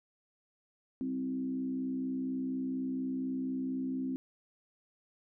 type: tone with frequency modulation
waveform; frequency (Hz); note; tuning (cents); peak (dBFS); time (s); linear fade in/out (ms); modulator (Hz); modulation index
sine; 261.6; C4; 0; -32; 1.01-4.16; 0; 64.2; 0.62
effects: none